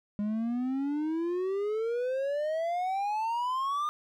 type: exponential sweep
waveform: triangle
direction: up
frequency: 203.8 to 1220 Hz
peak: -26 dBFS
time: 0.19-3.89 s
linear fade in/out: 0 ms
effects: none